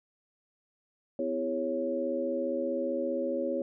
sine tone cluster, 253.1 / 330.5 / 405.7 / 552 Hz, B3 / E4 / G#4 / C#5, +43 / +5 / -41 / -7 cents, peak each -35 / -35 / -37 / -31 dBFS, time 1.19-3.62 s, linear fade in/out 2 ms, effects none

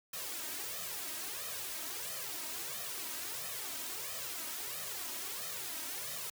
white noise with flanger, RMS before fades -41 dBFS, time 0.13-6.3 s, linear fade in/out 5 ms, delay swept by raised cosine 1.6 to 3.2 ms, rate 1.5 Hz, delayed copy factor +0.9, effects high-pass 100 Hz 12 dB/octave

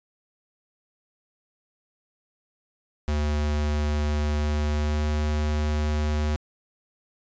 square tone with pitch glide, 74.5 to 75.41 Hz, D2 to D2, +25 to +46 cents, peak -23 dBFS, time 3.08-6.36 s, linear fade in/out 0 ms, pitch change +21 cents, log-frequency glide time 4.32-5.12 s, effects resampled to 16000 Hz

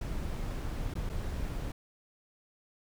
brown noise with dropouts, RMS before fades -35 dBFS, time 0.01-1.72 s, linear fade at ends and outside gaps 5 ms, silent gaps 0.94-0.952 / 1.093-1.097 s, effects none

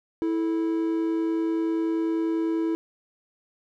triangle tone pair together, 327.2 / 437.4 Hz, E4 / A4, -13 / -10 cents, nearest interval perfect fourth, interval 503 cents, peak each -21 / -31 dBFS, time 0.22-2.75 s, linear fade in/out 0 ms, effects none

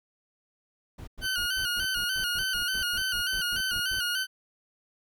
brown noise bursts, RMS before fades -41 dBFS, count 16, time 0.98-4 s, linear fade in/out 10 ms, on 95 ms, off 100 ms
20% pulse tone with vibrato, 1480 Hz, F#6, in tune, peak -22 dBFS, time 1.21-4.27 s, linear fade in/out 50 ms, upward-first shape square, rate 3.4 Hz, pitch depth 54 cents each way
effects none

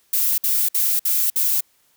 violet noise bursts, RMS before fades -19 dBFS, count 5, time 0.13-1.608 s, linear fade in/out 5 ms, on 250 ms, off 57 ms, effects white hiss -61 dBFS RMS until 1.96 s

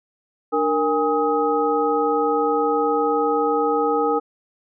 sine tone cluster, 296.8 / 464.9 / 817 / 1262 Hz, D4 / A#4 / G#5 / D#6, +18 / -5 / -29 / +24 cents, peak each -25 / -20 / -23 / -24 dBFS, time 0.52-4.2 s, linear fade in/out 20 ms, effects none

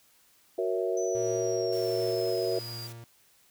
sine chord, F# dominant seventh, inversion none, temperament equal, 370 / 466.2 / 554.4 / 659.3 Hz, F#4 / A#4 / C#5 / E5, 0 / 0 / 0 / 0 cents, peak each -30 / -31 / -35 / -33 dBFS, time 0.58-2.59 s, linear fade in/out 5 ms
sine exponential sweep, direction down, 6070 to 4763 Hz, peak -39 dBFS, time 0.97-2.87 s, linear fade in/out 2 ms
45% pulse tone with tremolo, 116.54 Hz, A#2, in tune, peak -39 dBFS, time 1.15-3.04 s, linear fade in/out 0 ms, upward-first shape triangle, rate 1.4 Hz, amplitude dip 55%
white high-pass noise, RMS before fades -48 dBFS, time 1.72-2.93 s, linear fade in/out 10 ms, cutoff 170 Hz, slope 96 dB/octave
effects white hiss -63 dBFS RMS until 3.5 s

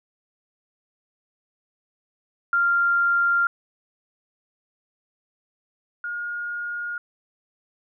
sine tone pair in turn, 1392 / 1427 Hz, F6 / F6, -6 / +37 cents, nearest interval unison, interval 43 cents, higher second, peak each -17 / -27 dBFS, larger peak first, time 2.53-3.47 / 6.04-6.98 s, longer neither, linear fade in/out 2 ms, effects none

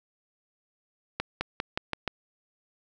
accelerating click train, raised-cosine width 0.3 ms, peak -12 dBFS, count 6, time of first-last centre 1.2-2.077 s, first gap 210 ms, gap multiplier 0.91, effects none

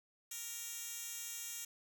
10% pulse tone with high-pass filter, 466.2 Hz, A#4, in tune, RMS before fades -45 dBFS, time 0.31-1.65 s, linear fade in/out 5 ms, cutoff 5700 Hz, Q 0.84, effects none

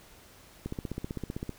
click train, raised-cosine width 3 ms, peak -21 dBFS, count 14, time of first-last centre 0.66-1.493 s, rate 15.6 Hz, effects pink hiss -55 dBFS RMS until 1.58 s

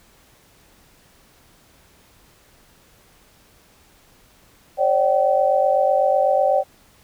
sine tone cluster, 543 / 591 / 767 Hz, C#5 / D5 / G5, -36 / +11 / -38 cents, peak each -19 dBFS, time 4.77-6.64 s, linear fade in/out 50 ms, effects pink hiss -54 dBFS RMS until 7.03 s

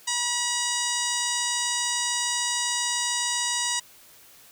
harmonic tone with a mistuned harmonic, 967 Hz, B5, 37 cents flat, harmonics 1 / 2 / 3 / 4 / 5 / 6 / 7 / 8 / 9, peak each -33 / -33 / -33 / -33 / -33 / -33 / -33 / -33 / -33 dBFS, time 0.07-3.8 s, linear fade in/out 10 ms, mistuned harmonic 4, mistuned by -30 cents, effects white hiss -52 dBFS RMS until 4.51 s

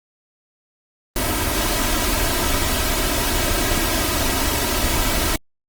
pink noise with comb filter, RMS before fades -20 dBFS, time 1.16-5.36 s, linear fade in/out 2 ms, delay 3.1 ms, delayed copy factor +0.65, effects Opus 24 kbps

